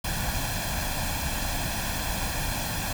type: noise with comb filter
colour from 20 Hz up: pink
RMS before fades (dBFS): -29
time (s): 0.04-2.93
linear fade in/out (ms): 5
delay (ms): 1.2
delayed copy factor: +0.7
effects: none